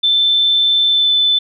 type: tone with pitch glide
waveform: sine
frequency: 3538 to 3514 Hz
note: A7 to A7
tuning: +9 to -3 cents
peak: -10 dBFS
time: 0.03-1.39 s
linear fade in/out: 10 ms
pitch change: -12 cents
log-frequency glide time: 0.88-1.12 s
effects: none